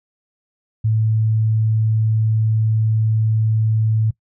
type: tone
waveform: sine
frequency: 110 Hz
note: A2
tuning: in tune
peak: -14 dBFS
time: 0.84-4.11 s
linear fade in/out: 10 ms
effects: noise-tail reverb RT60 0.1 s tail -21 dB re dry